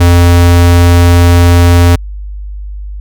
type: tone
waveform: square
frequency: 86.9 Hz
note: F2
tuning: 8 cents flat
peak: -3 dBFS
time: 0-1.96 s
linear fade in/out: 10 ms
effects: added 50 Hz sine -19 dBFS peak until 3 s